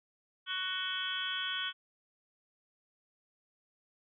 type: harmonic tone with a mistuned harmonic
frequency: 371.7 Hz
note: F#4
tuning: 8 cents sharp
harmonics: 3 / 4 / 5 / 6 / 7 / 8 / 9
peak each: -44 / -38 / -47 / -47 / -47 / -39 / -38 dBFS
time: 0.46-1.73 s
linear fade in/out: 50 ms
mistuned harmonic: 8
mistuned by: +57 cents
effects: none